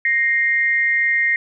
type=tone pair together; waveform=sine; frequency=1864.7 / 2107 Hz; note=A#6 / C7; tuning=0 / +12 cents; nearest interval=major second; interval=212 cents; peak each=-17 / -18 dBFS; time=0.05-1.36 s; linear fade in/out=2 ms; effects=none